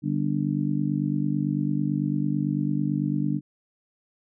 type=harmonic tone; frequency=49 Hz; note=G1; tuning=in tune; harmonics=3 / 4 / 5 / 6; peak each=-27 / -28 / -30 / -28 dBFS; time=0.02-3.41 s; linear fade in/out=50 ms; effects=none